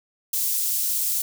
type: high-pass noise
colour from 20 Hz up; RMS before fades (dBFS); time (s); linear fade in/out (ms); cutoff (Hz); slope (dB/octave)
white; -24; 0.33-1.22; 5; 6500; 12
effects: none